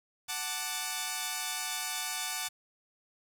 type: chord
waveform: 5% pulse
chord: D major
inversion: first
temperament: equal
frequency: 740 / 880 / 1174.7 Hz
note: F#5 / A5 / D6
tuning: 0 / 0 / 0 cents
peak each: -26 dBFS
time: 0.28-2.49 s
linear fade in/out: 20 ms
effects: 9-bit